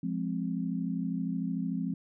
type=chord; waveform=sine; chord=F minor; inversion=none; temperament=equal; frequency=174.61 / 207.7 / 261.6 Hz; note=F3 / Ab3 / C4; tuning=0 / 0 / 0 cents; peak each=-33 / -35 / -34 dBFS; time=0.03-1.94 s; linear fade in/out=5 ms; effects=none